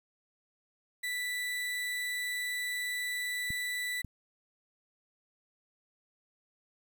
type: tone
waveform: 35% pulse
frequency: 1975.5 Hz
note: B6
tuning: in tune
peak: -31 dBFS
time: 1.03-4.02 s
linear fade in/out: 10 ms
type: clicks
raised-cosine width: 5 ms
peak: -28 / -28 dBFS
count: 2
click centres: 3.505 / 4.047 s
effects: 10-bit